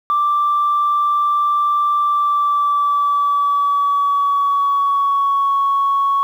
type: tone with pitch glide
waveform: sine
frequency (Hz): 1174.7 to 1110.1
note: D6 to C#6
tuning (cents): 0 to +2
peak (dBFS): -12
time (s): 0.1-6.23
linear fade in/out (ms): 0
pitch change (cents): -98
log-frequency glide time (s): 1.98-5.55
effects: tanh soft clip ceiling -9 dBFS + 8-bit